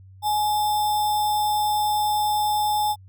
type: tone with sample-and-hold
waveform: sine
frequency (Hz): 840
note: G#5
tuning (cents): +19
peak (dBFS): -19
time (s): 0.22-2.96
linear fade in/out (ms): 50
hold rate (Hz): 4410
effects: added 95 Hz sine -44 dBFS peak until 3.08 s